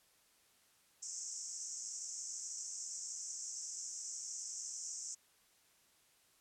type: band-pass noise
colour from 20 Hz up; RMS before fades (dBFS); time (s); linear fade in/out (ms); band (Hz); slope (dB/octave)
white; -45; 1.02-5.15; 10; 5500 to 7900; 96
effects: white hiss -70 dBFS RMS until 6.4 s + low-pass 12000 Hz 12 dB/octave